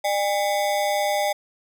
square ring-modulated tone, 706 Hz, F5, 19 cents sharp, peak -18 dBFS, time 0.04-1.33 s, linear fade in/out 10 ms, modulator 105 Hz, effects none

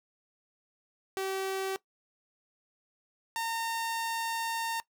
sawtooth tone pair in turn, 384.2 / 913.8 Hz, G4 / A#5, -35 / -35 cents, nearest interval octave + minor third, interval 1500 cents, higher second, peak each -27 dBFS, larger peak neither, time 1.17-1.76 / 3.36-4.8 s, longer second, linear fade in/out 0 ms, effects noise-tail reverb RT60 0.1 s tail -19 dB re dry

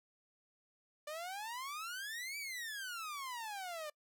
sawtooth exponential two-way sweep, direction up then down, 587.3 to 2342 to 587.3 Hz, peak -38 dBFS, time 1.07-3.9 s, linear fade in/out 5 ms, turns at 2.38 s, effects noise-tail reverb RT60 0.1 s tail -26 dB re dry

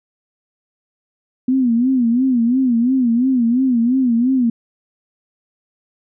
sine tone with vibrato, 246.9 Hz, B3, in tune, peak -12 dBFS, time 1.48-4.5 s, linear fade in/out 5 ms, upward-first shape sine, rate 2.9 Hz, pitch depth 130 cents each way, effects none

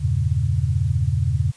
sine chord, E diminished seventh, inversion none, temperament equal, 82.41 / 98 / 116.54 / 138.59 Hz, E2 / G2 / Bb2 / Db3, 0 / 0 / 0 / 0 cents, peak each -23 dBFS, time 0-1.52 s, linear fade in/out 20 ms, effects white hiss -50 dBFS RMS until 1.56 s + resampled to 22050 Hz

